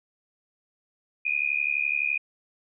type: tone with amplitude modulation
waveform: sine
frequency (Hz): 2460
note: D#7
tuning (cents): -20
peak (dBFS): -19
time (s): 1.25-2.18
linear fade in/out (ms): 10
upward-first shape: sine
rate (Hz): 71.8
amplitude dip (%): 100
effects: none